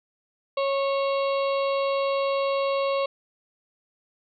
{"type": "harmonic tone", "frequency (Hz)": 550, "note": "C#5", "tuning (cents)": -14, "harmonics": [1, 2, 4, 5, 6, 7, 8], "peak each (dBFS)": [-23, -29, -39, -37, -43, -40, -43], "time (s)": [0.57, 3.06], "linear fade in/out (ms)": 5, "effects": []}